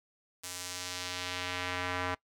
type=tone with band-pass filter sweep; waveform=square; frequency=90.3 Hz; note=F#2; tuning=42 cents flat; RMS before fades=-37 dBFS; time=0.43-2.15 s; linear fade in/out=10 ms; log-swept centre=8700 to 1400 Hz; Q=0.96; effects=noise-tail reverb RT60 0.1 s tail -21 dB re dry